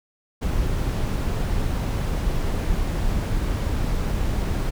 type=noise; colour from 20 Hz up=brown; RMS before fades=-23 dBFS; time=0.41-4.71 s; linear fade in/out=20 ms; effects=none